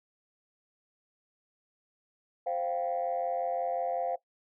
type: chord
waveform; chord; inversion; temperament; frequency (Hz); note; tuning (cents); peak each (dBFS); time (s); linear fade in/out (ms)
sine; C suspended fourth; none; equal; 523.3 / 698.5 / 784; C5 / F5 / G5; 0 / 0 / 0; -33 / -31 / -35; 2.46-4.16; 10
effects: noise-tail reverb RT60 0.1 s tail -17 dB re dry + tanh soft clip ceiling -22 dBFS